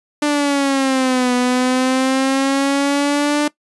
sawtooth exponential two-way sweep, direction down then up, 296.9 to 246.9 to 296.9 Hz, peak -10 dBFS, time 0.22-3.48 s, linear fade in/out 5 ms, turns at 1.34 s, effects noise-tail reverb RT60 0.1 s tail -20 dB re dry + resampled to 24000 Hz

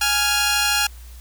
10% pulse tone pair together, 831.7 / 1396.9 Hz, G#5 / F6, +2 / 0 cents, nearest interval major sixth, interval 898 cents, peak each -12 dBFS, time 0.01-0.87 s, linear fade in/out 5 ms, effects added 60 Hz sine -37 dBFS peak until 1.2 s + white hiss -49 dBFS RMS until 1.2 s

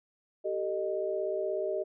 sine tone cluster, 387.1 / 443.7 / 617 Hz, G4 / A4 / D#5, -22 / +14 / -15 cents, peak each -33 / -37 / -32 dBFS, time 0.44-1.84 s, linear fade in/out 20 ms, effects none

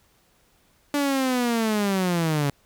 sawtooth linear sweep, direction down, 291 to 138.59 Hz, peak -17 dBFS, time 0.94-2.5 s, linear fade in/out 2 ms, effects pink hiss -62 dBFS RMS until 2.65 s

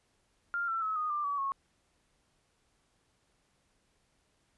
sine tone with pitch steps, 1396.9 / 1341.5 / 1288.4 / 1237.3 / 1188.3 / 1141.2 / 1096 Hz, F6 / E6 / E6 / D#6 / D6 / C#6 / C#6, 0 / +30 / -40 / -10 / +20 / +50 / -20 cents, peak -30 dBFS, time 0.54-1.52 s, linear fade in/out 0 ms, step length 140 ms, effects pink hiss -73 dBFS RMS until 4.57 s + resampled to 24000 Hz

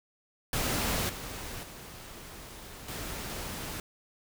pink noise with level steps, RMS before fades -30 / -40 / -46 / -38 dBFS, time 0.53-3.8 s, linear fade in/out 2 ms, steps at 1.09 / 1.63 / 2.88 s, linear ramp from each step 5 ms, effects none

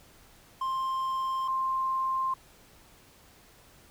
triangle / sine tone pair in turn, 1053 / 1053 Hz, C6 / C6, +11 / +11 cents, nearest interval unison, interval 0 cents, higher neither, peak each -26 dBFS, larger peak neither, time 0.61-1.48 / 1.48-2.34 s, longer first, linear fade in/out 5 ms, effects pink hiss -57 dBFS RMS until 3.9 s

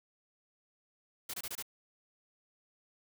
white noise bursts, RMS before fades -40 dBFS, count 5, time 1.29-1.625 s, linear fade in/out 5 ms, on 47 ms, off 25 ms, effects none

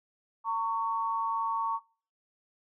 sine tone pair together, 911 / 1115.3 Hz, A#5 / C#6, -40 / +10 cents, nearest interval major third, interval 350 cents, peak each -30 / -30 dBFS, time 0.44-1.8 s, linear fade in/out 50 ms, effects noise-tail reverb RT60 0.4 s tail -22 dB re dry

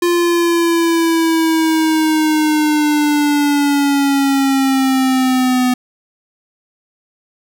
square linear sweep, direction down, 349.2 to 250 Hz, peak -12 dBFS, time 0.02-5.74 s, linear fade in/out 5 ms, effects none

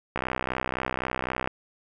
click train, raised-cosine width 0.5 ms, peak -12 dBFS, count 85, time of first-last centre 0.16-1.475 s, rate 63.9 Hz, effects none

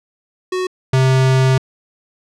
square tone pair in turn, 369.1 / 131.29 Hz, F#4 / C3, -4 / +6 cents, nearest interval octave + tritone, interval 1790 cents, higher first, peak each -18 / -11 dBFS, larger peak second, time 0.52-0.67 / 0.93-1.58 s, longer second, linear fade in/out 5 ms, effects low-pass 7000 Hz 12 dB/octave

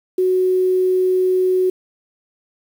sine tone with quantisation, 370 Hz, F#4, in tune, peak -13 dBFS, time 0.18-1.7 s, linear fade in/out 5 ms, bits 7, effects none

